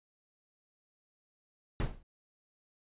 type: noise with exponential decay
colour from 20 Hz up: brown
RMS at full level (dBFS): -23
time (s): 1.8-2.03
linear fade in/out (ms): 2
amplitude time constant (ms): 49
effects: resampled to 8000 Hz